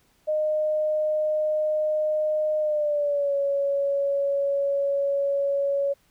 sine tone with pitch glide, 614 to 559.8 Hz, D#5 to C#5, -23 to +17 cents, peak -21 dBFS, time 0.27-5.94 s, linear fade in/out 20 ms, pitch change -160 cents, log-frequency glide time 2.59-3.35 s, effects pink hiss -64 dBFS RMS until 6.1 s

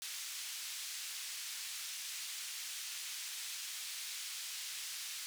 white band-pass noise, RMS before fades -44 dBFS, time 0.02-5.26 s, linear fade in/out 0 ms, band 2200 to 7700 Hz, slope 12 dB/octave, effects none

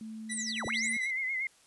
sine tone with pitch glide, 220 to 223.8 Hz, A3 to A3, 0 to +30 cents, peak -39 dBFS, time 0.01-0.97 s, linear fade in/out 2 ms, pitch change +30 cents, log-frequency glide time 0.38-0.73 s
sawtooth tone with tremolo, 1967 Hz, B6, 7 cents flat, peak -32 dBFS, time 0.29-1.11 s, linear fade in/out 10 ms, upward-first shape sine, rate 11 Hz, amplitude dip 80%
sine linear two-way sweep, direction down then up, 9860 to 34.41 to 9860 Hz, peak -34 dBFS, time 0.31-0.93 s, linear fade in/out 10 ms, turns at 0.66 s
sine tone with vibrato, 2091 Hz, C7, 2 cents flat, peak -30 dBFS, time 0.7-1.47 s, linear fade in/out 2 ms, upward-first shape sine, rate 8.5 Hz, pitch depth 64 cents each way
effects white hiss -62 dBFS RMS until 1.66 s + resampled to 24000 Hz

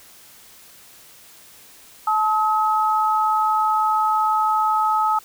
sine tone pair together, 866 / 1277.1 Hz, A5 / D#6, -28 / +45 cents, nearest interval perfect fifth, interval 673 cents, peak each -19 dBFS, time 2.07-5.19 s, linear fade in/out 5 ms, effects white hiss -47 dBFS RMS until 5.24 s

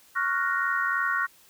sine chord, Gb major seventh, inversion second, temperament equal, 1108.7 / 1396.9 / 1480 / 1864.7 Hz, Db6 / F6 / Gb6 / Bb6, 0 / 0 / 0 / 0 cents, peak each -29 dBFS, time 0.15-1.27 s, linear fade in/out 20 ms, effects white hiss -57 dBFS RMS until 1.49 s

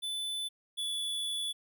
square tone pair in turn, 3500 / 3438 Hz, A7 / A7, -10 / -41 cents, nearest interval unison, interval 31 cents, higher first, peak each -34 / -33 dBFS, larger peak second, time 0.02-0.49 / 0.77-1.53 s, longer second, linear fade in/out 20 ms, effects none

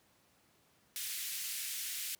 white band-pass noise, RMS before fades -40 dBFS, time 0.96-2.15 s, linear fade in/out 0 ms, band 1900 to 16000 Hz, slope 24 dB/octave, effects pink hiss -69 dBFS RMS until 2.19 s + high-pass 100 Hz 12 dB/octave

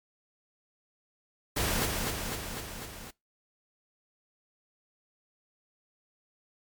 pink noise with echo, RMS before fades -29 dBFS, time 1.56-1.86 s, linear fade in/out 10 ms, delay 250 ms, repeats 5, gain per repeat -3 dB, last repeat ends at 3.11 s, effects noise-tail reverb RT60 0.2 s tail -23 dB re dry + MP3 96 kbps

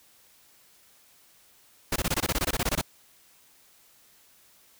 pink noise bursts, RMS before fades -26 dBFS, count 15, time 1.92-2.814 s, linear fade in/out 5 ms, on 40 ms, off 21 ms, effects white hiss -59 dBFS RMS until 4.79 s

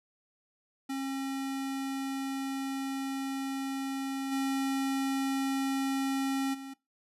square tone with level steps, 270 Hz, C#4, 45 cents flat, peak -33 / -29 / -41 dBFS, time 0.89-6.74 s, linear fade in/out 10 ms, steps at 4.31 / 6.53 s, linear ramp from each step 20 ms, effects noise-tail reverb RT60 0.2 s tail -20 dB re dry + resampled to 32000 Hz

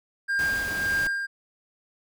triangle tone with tremolo, 1602 Hz, G6, 37 cents sharp, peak -20 dBFS, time 0.28-1.27 s, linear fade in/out 20 ms, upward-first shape sine, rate 1.8 Hz, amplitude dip 50%
pink noise, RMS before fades -36 dBFS, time 0.39-1.07 s, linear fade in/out 0 ms
effects none

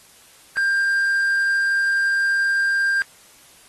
triangle tone with quantisation, 1593 Hz, G6, 27 cents sharp, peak -15 dBFS, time 0.57-3.02 s, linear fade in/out 0 ms, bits 7, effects white hiss -50 dBFS RMS until 3.68 s + AAC 32 kbps

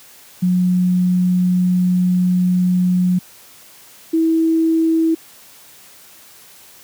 sine tone pair in turn, 181 / 324.8 Hz, F#3 / E4, -38 / -26 cents, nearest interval minor seventh, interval 1012 cents, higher second, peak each -12 dBFS, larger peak neither, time 0.42-3.19 / 4.13-5.15 s, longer first, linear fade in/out 10 ms, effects white hiss -44 dBFS RMS until 6.83 s + high-pass 80 Hz 12 dB/octave

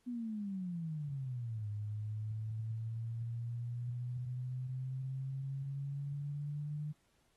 sine exponential two-way sweep, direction down then up, 250 to 103.83 to 150.5 Hz, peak -37 dBFS, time 0.06-6.93 s, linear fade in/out 20 ms, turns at 1.68 s, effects pink hiss -75 dBFS RMS until 7.36 s + AAC 32 kbps

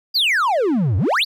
triangle exponential two-way sweep, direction down then up, 4978 to 85.6 to 4978 Hz, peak -13 dBFS, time 0.14-1.25 s, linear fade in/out 20 ms, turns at 0.97 s, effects none

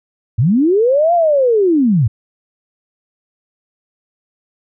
sine linear two-way sweep, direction up then down, 97 to 708 to 97 Hz, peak -9 dBFS, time 0.38-2.08 s, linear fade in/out 10 ms, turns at 1.14 s, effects none

